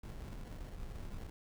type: noise with sample-and-hold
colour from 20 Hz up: brown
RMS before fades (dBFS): -45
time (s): 0.03-1.3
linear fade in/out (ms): 5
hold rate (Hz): 1225
effects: none